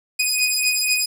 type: beating tone pair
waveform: 15% pulse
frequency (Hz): 2489 / 2493.1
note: D#7 / D#7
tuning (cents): 0 / +3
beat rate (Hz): 4.1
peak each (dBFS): -14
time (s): 0.19-1.06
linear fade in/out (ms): 10
effects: none